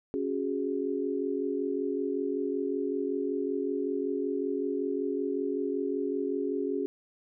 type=chord; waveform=sine; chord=C# suspended fourth; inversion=none; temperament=equal; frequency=277.2 / 370 / 415.3 Hz; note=C#4 / F#4 / G#4; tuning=0 / 0 / 0 cents; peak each=-32 / -33 / -32 dBFS; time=0.14-6.86 s; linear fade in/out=0 ms; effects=none

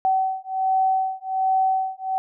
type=beating tone pair; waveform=sine; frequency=760 / 761.3 Hz; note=F#5 / F#5; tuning=+46 / +49 cents; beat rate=1.3 Hz; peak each=-22 dBFS; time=0.05-2.18 s; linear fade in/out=0 ms; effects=none

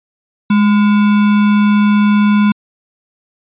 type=tone with sample-and-hold; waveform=sine; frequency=207.7 Hz; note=G#3; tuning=in tune; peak=-7 dBFS; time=0.5-2.52 s; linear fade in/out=5 ms; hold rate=1225 Hz; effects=resampled to 8000 Hz

